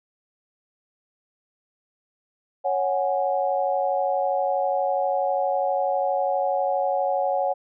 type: chord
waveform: sine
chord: C# suspended fourth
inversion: none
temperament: just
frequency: 554.4 / 739.2 / 831.5 Hz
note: C#5 / F#5 / G#5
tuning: 0 / -2 / +2 cents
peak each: -24 / -24 / -28 dBFS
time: 2.64-7.54 s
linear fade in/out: 20 ms
effects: none